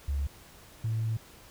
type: tone pair in turn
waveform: sine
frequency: 70.2 / 111.72 Hz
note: C#2 / A2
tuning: +22 / +27 cents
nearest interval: minor sixth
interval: 805 cents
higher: second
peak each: -26 dBFS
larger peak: neither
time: 0.08-0.27 / 0.84-1.17 s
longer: second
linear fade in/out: 5 ms
effects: tanh soft clip ceiling -23 dBFS + pink hiss -53 dBFS RMS until 1.5 s